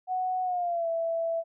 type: tone with pitch glide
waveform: sine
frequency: 740 to 663.1 Hz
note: F#5 to E5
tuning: 0 to +10 cents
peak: -26 dBFS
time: 0.07-1.44 s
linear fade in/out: 50 ms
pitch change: -190 cents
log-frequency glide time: 0.43-0.88 s
effects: none